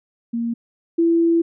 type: tone pair in turn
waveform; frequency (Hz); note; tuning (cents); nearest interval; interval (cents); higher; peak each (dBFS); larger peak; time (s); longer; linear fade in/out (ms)
sine; 233.1 / 334.5; A#3 / E4; 0 / +25; tritone; 625; second; -20 / -13; second; 0.33-0.54 / 0.98-1.42; second; 10
effects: none